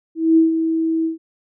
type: tone with ADSR envelope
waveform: sine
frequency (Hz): 324.4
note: E4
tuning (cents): -28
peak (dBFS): -8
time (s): 0.15-1.18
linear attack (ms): 220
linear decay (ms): 140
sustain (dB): -8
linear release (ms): 130
effects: none